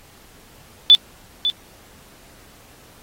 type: tone with echo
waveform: sine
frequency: 3488 Hz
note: A7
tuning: 16 cents flat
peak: -5 dBFS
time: 0.9-0.95 s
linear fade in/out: 0 ms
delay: 550 ms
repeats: 1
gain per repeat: -11 dB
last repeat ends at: 1.5 s
effects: pink hiss -49 dBFS RMS until 3.02 s + AAC 48 kbps